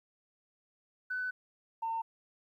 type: tone pair in turn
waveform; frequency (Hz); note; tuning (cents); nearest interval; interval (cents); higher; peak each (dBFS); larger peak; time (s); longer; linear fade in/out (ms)
sine; 1502 / 906.1; F#6 / A#5; +26 / -49; major sixth; 875; first; -32 / -31; second; 1.1-1.31 / 1.82-2.02; first; 10
effects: tanh soft clip ceiling -27 dBFS + 12-bit